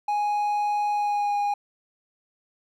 triangle tone with pitch glide, 830 to 818.6 Hz, G#5 to G#5, -1 to -25 cents, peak -20 dBFS, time 0.08-1.54 s, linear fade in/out 5 ms, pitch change -24 cents, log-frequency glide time 0.92-1.37 s, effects none

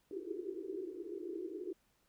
white band-pass noise, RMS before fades -43 dBFS, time 0.11-1.73 s, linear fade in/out 2 ms, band 320 to 420 Hz, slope 96 dB/octave, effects pink hiss -75 dBFS RMS until 2.08 s

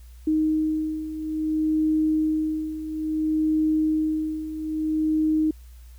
sine beating tone pair, 311.1 / 311.69 Hz, D#4 / D#4, 0 / +3 cents, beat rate 0.59 Hz, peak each -27 / -22 dBFS, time 0.27-5.51 s, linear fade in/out 5 ms, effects added 60 Hz sine -42 dBFS peak until 5.98 s + white hiss -59 dBFS RMS until 5.98 s

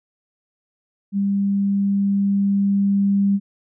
sine tone with level ramp, 198.9 Hz, G3, 25 cents sharp, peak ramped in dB -17 to -14 dBFS, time 1.12-3.4 s, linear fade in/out 50 ms, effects none

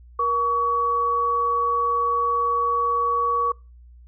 sine tone pair together, 474.9 / 1129.5 Hz, A#4 / C#6, +32 / +32 cents, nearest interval octave + minor third, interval 1500 cents, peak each -28 / -19 dBFS, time 0.19-3.52 s, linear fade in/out 5 ms, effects noise-tail reverb RT60 0.3 s tail -24 dB re dry + added 60 Hz sine -44 dBFS peak until 4.07 s

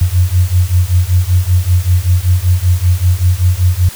sine beating tone pair, 87.3 / 92.5 Hz, F2 / F#2, 0 / 0 cents, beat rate 5.2 Hz, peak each -11 dBFS, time 0.01-3.89 s, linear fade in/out 5 ms, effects white hiss -30 dBFS RMS until 3.95 s

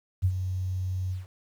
sine tone with ADSR envelope, 92.7 Hz, F#2, 4 cents sharp, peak -18 dBFS, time 0.22-1.27 s, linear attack 29 ms, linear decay 61 ms, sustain -9 dB, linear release 160 ms, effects 9-bit

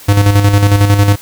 square tone with tremolo, 101.2 Hz, G#2, 44 cents flat, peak -5 dBFS, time 0.08-1.16 s, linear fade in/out 10 ms, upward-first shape square, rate 11 Hz, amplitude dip 50%, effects white hiss -35 dBFS RMS until 1.21 s

